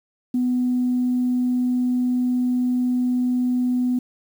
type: tone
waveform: sine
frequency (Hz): 249.1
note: B3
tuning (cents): +15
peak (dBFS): -17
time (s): 0.34-3.99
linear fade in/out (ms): 5
effects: tanh soft clip ceiling -13 dBFS + 8-bit